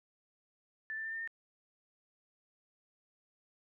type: tone with pitch steps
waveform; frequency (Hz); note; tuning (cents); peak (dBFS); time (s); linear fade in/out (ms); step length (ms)
sine; 1760 / 1775.3 / 1790.8 / 1806.3 / 1822.1; A6 / A6 / A6 / A6 / A#6; 0 / +15 / +30 / +45 / -40; -37; 0.9-1.275; 0; 75
effects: none